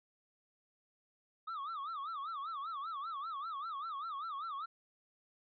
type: tone with vibrato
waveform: triangle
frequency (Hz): 1217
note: D#6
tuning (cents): -39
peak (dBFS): -37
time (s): 1.47-4.66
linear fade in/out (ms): 10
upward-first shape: sine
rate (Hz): 5.1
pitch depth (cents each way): 190
effects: resampled to 11025 Hz